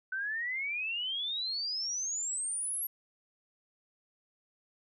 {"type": "exponential sweep", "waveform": "sine", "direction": "up", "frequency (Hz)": [1506, 11660], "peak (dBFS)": -32, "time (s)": [0.12, 2.87], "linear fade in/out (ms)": 5, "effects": []}